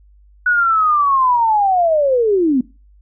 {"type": "linear sweep", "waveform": "sine", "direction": "down", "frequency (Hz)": [1480, 240], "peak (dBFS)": -11, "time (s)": [0.46, 2.61], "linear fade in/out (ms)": 5, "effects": ["noise-tail reverb RT60 0.3 s tail -20 dB re dry", "added 50 Hz sine -45 dBFS peak until 3.01 s"]}